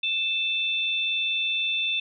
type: tone pair together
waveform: sine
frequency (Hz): 2637 / 3558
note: E7 / A7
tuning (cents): 0 / +19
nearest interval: perfect fourth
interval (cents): 519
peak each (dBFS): -26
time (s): 0.03-2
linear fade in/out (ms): 5
effects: none